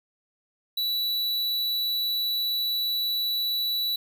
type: tone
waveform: square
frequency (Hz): 3943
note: B7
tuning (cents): -4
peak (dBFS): -25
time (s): 0.77-3.96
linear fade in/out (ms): 5
effects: none